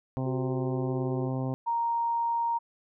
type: harmonic tone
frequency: 130.81 Hz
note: C3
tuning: in tune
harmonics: 1 / 2 / 3 / 4 / 5 / 6 / 7 / 8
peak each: -30 / -33 / -41 / -39 / -43 / -43 / -45 / -48 dBFS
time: 0.17-1.54 s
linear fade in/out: 0 ms
type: tone with vibrato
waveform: sine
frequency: 374.5 Hz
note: F#4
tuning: 21 cents sharp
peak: -33 dBFS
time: 0.25-1.29 s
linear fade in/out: 20 ms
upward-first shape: sine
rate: 4.9 Hz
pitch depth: 17 cents each way
type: tone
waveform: sine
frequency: 932.3 Hz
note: A#5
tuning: in tune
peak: -25 dBFS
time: 1.66-2.59 s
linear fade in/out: 20 ms
effects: none